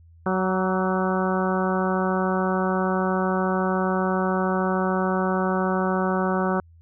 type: harmonic tone with a mistuned harmonic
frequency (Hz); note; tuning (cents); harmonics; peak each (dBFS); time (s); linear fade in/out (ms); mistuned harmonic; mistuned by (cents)
186.8; F#3; +17; 1 / 2 / 3 / 4 / 5 / 6 / 7 / 8; -24 / -27 / -29 / -30 / -31 / -32 / -32 / -33; 0.26-6.6; 2; 6; +29
effects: added 83 Hz sine -48 dBFS peak until 6.81 s